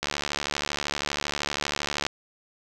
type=click train; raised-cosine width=0.2 ms; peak=-9 dBFS; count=149; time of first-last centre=0.03-2.066 s; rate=72.7 Hz; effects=none